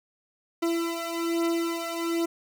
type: beating tone pair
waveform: 40% pulse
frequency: 334.9 / 336.1 Hz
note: E4 / E4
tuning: +27 / +34 cents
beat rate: 1.2 Hz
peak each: -27 / -29 dBFS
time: 0.62-2.26 s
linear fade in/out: 10 ms
effects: none